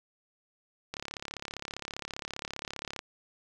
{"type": "click train", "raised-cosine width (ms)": 0.2, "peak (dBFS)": -19, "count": 73, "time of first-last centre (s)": [0.94, 2.991], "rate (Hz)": 35.1, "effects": []}